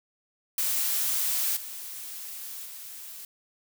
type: noise with level steps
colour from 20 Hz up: blue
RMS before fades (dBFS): -27 / -39 / -42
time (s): 0.58-3.25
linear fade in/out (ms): 2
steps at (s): 1.56 / 2.65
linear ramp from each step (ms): 10
effects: none